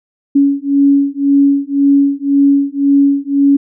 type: beating tone pair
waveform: sine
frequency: 279.1 / 281 Hz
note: C#4 / C#4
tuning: +12 / +24 cents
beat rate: 1.9 Hz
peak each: -11 dBFS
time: 0.35-3.57 s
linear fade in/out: 10 ms
effects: none